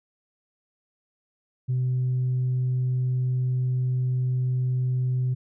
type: tone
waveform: sine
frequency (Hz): 127.1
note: C3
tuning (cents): -50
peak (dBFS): -20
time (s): 1.68-5.35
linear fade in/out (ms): 20
effects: tanh soft clip ceiling -19 dBFS